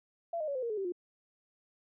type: tone with pitch steps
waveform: sine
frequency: 677 / 617.2 / 562.7 / 513.1 / 467.8 / 426.5 / 388.8 / 354.5 Hz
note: E5 / D#5 / C#5 / C5 / A#4 / G#4 / G4 / F4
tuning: +46 / -14 / +26 / -34 / +6 / +46 / -14 / +26 cents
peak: -32 dBFS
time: 0.33-0.922 s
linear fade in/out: 5 ms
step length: 74 ms
effects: none